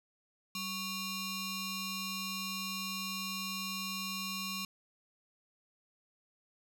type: ring-modulated tone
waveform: 15% pulse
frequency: 1300 Hz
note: E6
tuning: 24 cents flat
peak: -27 dBFS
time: 0.55-4.65 s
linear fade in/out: 2 ms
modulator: 1490 Hz
effects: none